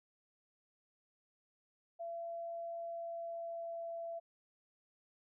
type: tone with pitch glide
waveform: sine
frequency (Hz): 676 to 671.7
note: E5 to E5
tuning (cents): +43 to +32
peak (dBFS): -40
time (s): 1.99-4.2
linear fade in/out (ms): 20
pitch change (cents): -11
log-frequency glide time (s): 2.84-3.87
effects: none